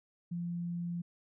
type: tone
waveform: sine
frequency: 172.7 Hz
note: F3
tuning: 19 cents flat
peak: -34 dBFS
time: 0.31-1.02 s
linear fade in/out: 10 ms
effects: none